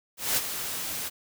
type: noise with ADSR envelope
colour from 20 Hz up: white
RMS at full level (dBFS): -24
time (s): 0.17-1.1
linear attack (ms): 200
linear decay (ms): 31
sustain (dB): -9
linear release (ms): 27
effects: none